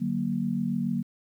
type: tone cluster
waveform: sine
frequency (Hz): 148.2 / 187.5 / 234.6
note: D3 / F#3 / A#3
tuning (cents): +16 / +23 / +11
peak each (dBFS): -33 / -29 / -28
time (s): 0-1.03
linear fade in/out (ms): 20
effects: 10-bit